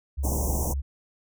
sine tone with vibrato, 68.7 Hz, C#2, 15 cents flat, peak -25 dBFS, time 0.17-0.82 s, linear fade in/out 20 ms, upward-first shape sine, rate 6.1 Hz, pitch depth 10 cents each way
pink band-stop noise, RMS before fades -29 dBFS, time 0.23-0.74 s, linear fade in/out 20 ms, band 1000 to 5700 Hz, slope 96 dB/octave
effects none

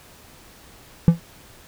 triangle tone with exponential decay, 167.9 Hz, E3, 32 cents sharp, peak -3 dBFS, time 1.08-1.2 s, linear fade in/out 0 ms, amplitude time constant 25 ms, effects pink hiss -48 dBFS RMS until 1.67 s

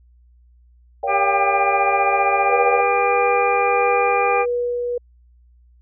sine chord, G half-diminished seventh, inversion first, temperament just, 470.4 / 564.5 / 705.6 / 784 Hz, Bb4 / Db5 / F5 / G5, +16 / +31 / +18 / 0 cents, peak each -28 / -25 / -28 / -23 dBFS, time 1.03-2.81 s, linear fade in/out 5 ms
harmonic tone, 399.6 Hz, G4, 33 cents sharp, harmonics 1 / 2 / 3 / 4 / 5 / 6, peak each -26 / -19 / -22 / -32 / -34 / -23 dBFS, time 1.07-4.46 s, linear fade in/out 50 ms
sine tone with tremolo, 484.9 Hz, B4, 32 cents flat, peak -18 dBFS, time 2.49-4.98 s, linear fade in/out 5 ms, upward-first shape sine, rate 1.6 Hz, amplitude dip 25%
effects added 60 Hz sine -49 dBFS peak until 5.81 s

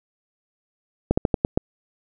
slowing click train, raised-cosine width 2 ms, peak -4 dBFS, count 6, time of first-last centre 1.11-1.575 s, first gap 65 ms, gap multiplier 1.18, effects none

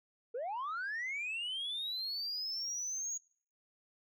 sine linear sweep, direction up, 442.3 to 6730 Hz, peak -34 dBFS, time 0.34-3.18 s, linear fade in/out 10 ms, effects noise-tail reverb RT60 0.5 s tail -26 dB re dry + tanh soft clip ceiling -34 dBFS

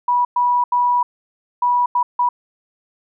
sine tone bursts at uneven times, 976 Hz, B5, 21 cents flat, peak -13 dBFS, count 6, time 0.08-0.25 / 0.36-0.64 / 0.72-1.03 / 1.62-1.86 / 1.95-2.03 / 2.19-2.29 s, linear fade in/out 5 ms, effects none

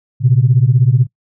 sine beating tone pair, 118.3 / 134.3 Hz, A#2 / C3, +26 / +46 cents, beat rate 16 Hz, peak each -10 dBFS, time 0.2-1.07 s, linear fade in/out 50 ms, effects noise-tail reverb RT60 0.1 s tail -23 dB re dry + tanh soft clip ceiling 0 dBFS

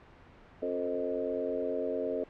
harmonic tone with a mistuned harmonic, 89.2 Hz, F2, 37 cents sharp, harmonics 3 / 4 / 5 / 6 / 7, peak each -38 / -40 / -34 / -37 / -36 dBFS, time 0.62-2.24 s, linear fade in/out 5 ms, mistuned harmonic 6, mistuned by -31 cents, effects pink hiss -55 dBFS RMS until 2.29 s + low-pass 2000 Hz 12 dB/octave

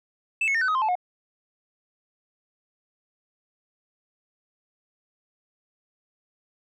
sine tone with pitch steps, 2637 / 2192 / 1822.1 / 1514.6 / 1259 / 1046.5 / 869.9 / 723.1 Hz, E7 / C#7 / A#6 / F#6 / D#6 / C6 / A5 / F#5, 0 / -20 / -40 / +40 / +20 / 0 / -20 / -40 cents, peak -18 dBFS, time 0.41-0.954 s, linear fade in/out 5 ms, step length 68 ms, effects tanh soft clip ceiling -20 dBFS

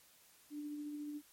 sine tone with tremolo, 295.1 Hz, D4, 8 cents sharp, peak -40 dBFS, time 0.5-1.22 s, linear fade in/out 50 ms, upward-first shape sine, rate 14 Hz, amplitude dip 25%, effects white hiss -65 dBFS RMS until 1.32 s + MP3 64 kbps

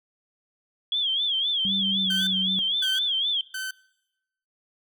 sine tone with vibrato, 3322 Hz, G#7, in tune, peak -22 dBFS, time 0.92-3.41 s, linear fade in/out 2 ms, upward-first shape sine, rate 3.9 Hz, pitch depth 120 cents each way
sine tone with pitch glide, 194.6 to 189.06 Hz, G3 to F#3, -12 to +38 cents, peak -29 dBFS, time 1.65-2.59 s, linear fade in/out 0 ms, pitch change -50 cents, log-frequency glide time 1.96-2.07 s
sawtooth tone bursts, 1531 Hz, G6, 41 cents flat, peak -26 dBFS, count 3, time 2.1-3.71 s, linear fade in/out 5 ms, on 170 ms, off 550 ms
effects noise-tail reverb RT60 0.9 s tail -22 dB re dry

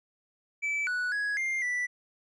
triangle tone with pitch steps, 2310 / 1476 / 1668 / 2108 / 1970 Hz, D7 / F#6 / G#6 / C7 / B6, -29 / -5 / +7 / +12 / -5 cents, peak -26 dBFS, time 0.62-1.87 s, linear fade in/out 20 ms, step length 250 ms, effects resampled to 24000 Hz

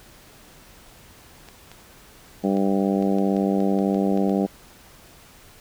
clicks, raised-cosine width 0.2 ms, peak -25 dBFS, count 11, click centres 1.487 / 1.716 / 2.57 / 3.025 / 3.185 / 3.366 / 3.604 / 3.789 / 3.945 / 4.175 / 4.295 s
harmonic tone, 98 Hz, G2, in tune, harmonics 2 / 3 / 4 / 5 / 6 / 7 / 8, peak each -21 / -25 / -27 / -29 / -31 / -32 / -33 dBFS, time 2.43-4.47 s, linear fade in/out 20 ms
effects pink hiss -49 dBFS RMS until 5.6 s

